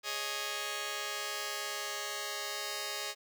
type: chord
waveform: 5% pulse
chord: Ab suspended fourth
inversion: none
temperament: just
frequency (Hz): 415.3 / 553.7 / 623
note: Ab4 / Db5 / Eb5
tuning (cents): 0 / -2 / +2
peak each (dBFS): -29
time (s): 0.03-3.15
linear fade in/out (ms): 50
effects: none